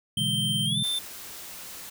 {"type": "chord", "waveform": "sine", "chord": "E dominant seventh", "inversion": "second", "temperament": "equal", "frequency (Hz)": [123.47, 146.83, 164.81, 207.7], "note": ["B2", "D3", "E3", "G#3"], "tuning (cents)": [0, 0, 0, 0], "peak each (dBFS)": -33, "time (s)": [0.17, 0.83], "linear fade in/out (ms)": 5}
{"type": "tone with pitch glide", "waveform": "square", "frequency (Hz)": [3136, 3561], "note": ["G7", "A7"], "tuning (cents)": [0, 20], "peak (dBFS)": -26, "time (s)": [0.17, 0.99], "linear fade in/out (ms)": 5, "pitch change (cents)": 220, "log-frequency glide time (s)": [0.65, 0.78]}
{"type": "noise", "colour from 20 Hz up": "white", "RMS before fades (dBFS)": -41, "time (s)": [0.83, 1.9], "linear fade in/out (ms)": 10}
{"effects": []}